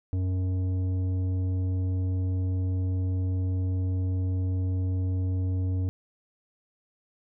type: tone with tanh clipping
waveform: triangle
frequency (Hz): 92.5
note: F#2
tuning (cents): 0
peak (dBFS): -26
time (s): 0.13-5.89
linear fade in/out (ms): 0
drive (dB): 14
effects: none